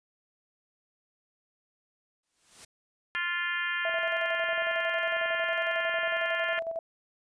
white noise with exponential growth, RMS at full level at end -45 dBFS, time 2.23-2.65 s, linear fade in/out 5 ms, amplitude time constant 91 ms
harmonic tone, 349.2 Hz, F4, in tune, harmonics 3 / 4 / 5 / 6 / 7 / 8 / 9, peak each -40 / -35 / -31 / -37 / -39 / -41 / -42 dBFS, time 3.15-6.59 s, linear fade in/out 0 ms
sine tone with tremolo, 659.3 Hz, E5, in tune, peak -29 dBFS, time 3.85-6.79 s, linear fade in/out 2 ms, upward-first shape square, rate 11 Hz, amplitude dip 55%
effects resampled to 22050 Hz

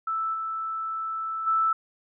sine tone with level steps, 1318.5 Hz, E6, in tune, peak -25 / -28 / -20 dBFS, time 0.07-1.73 s, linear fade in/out 5 ms, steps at 0.33 / 1.46 s, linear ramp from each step 20 ms, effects none

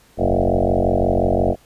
sine tone with frequency modulation, 349.2 Hz, F4, in tune, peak -14 dBFS, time 0.17-1.56 s, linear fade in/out 50 ms, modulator 45.7 Hz, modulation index 7.8, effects pink hiss -53 dBFS RMS until 1.65 s + resampled to 32000 Hz

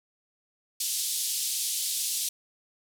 white band-pass noise, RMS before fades -30 dBFS, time 0.8-2.29 s, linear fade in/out 5 ms, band 3400 to 12000 Hz, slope 24 dB/octave, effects none

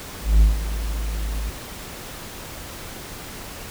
triangle tone with ADSR envelope, 53 Hz, G#1, 36 cents sharp, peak -7 dBFS, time 0.22-1.5 s, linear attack 190 ms, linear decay 150 ms, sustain -14 dB, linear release 4 ms, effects pink hiss -36 dBFS RMS until 3.7 s

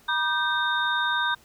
sine tone cluster, 961 / 1204 / 1554 / 3676 Hz, B5 / D6 / G6 / A#7, -48 / +43 / -16 / -25 cents, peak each -28 / -31 / -25 / -29 dBFS, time 0.08-1.35 s, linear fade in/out 10 ms, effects pink hiss -56 dBFS RMS until 1.44 s

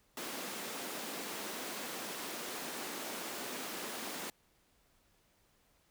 pink high-pass noise, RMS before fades -42 dBFS, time 0.17-4.3 s, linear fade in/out 2 ms, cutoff 220 Hz, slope 24 dB/octave, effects pink hiss -71 dBFS RMS until 5.9 s

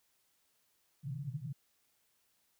pink band-pass noise, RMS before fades -41 dBFS, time 1.03-1.53 s, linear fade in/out 10 ms, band 120 to 160 Hz, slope 96 dB/octave, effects white hiss -75 dBFS RMS until 2.59 s

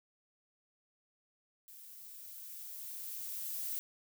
violet noise with level ramp, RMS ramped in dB -54 to -38 dBFS, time 1.68-3.79 s, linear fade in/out 0 ms, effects none

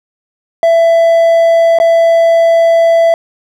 triangle tone with dropouts, 666 Hz, E5, 18 cents sharp, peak -3 dBFS, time 0.63-3.14 s, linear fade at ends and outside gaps 1 ms, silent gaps 1.787-1.8 s, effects none

